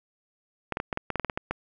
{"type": "clicks", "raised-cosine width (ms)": 0.5, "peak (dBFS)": -13, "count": 12, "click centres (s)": [0.723, 0.771, 0.801, 0.928, 0.974, 1.103, 1.157, 1.197, 1.247, 1.298, 1.375, 1.51], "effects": []}